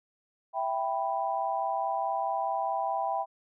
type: chord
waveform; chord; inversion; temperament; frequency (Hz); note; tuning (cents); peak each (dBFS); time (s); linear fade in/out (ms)
sine; E minor; none; equal; 659.3 / 784 / 987.8; E5 / G5 / B5; 0 / 0 / 0; -33 / -30 / -33; 0.53-3.26; 50
effects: none